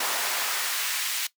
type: noise with high-pass filter sweep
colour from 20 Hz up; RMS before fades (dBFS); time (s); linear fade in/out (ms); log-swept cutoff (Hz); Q
pink; -28; 0-1.27; 5; 720 to 2400; 0.81
effects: noise-tail reverb RT60 0.1 s tail -17 dB re dry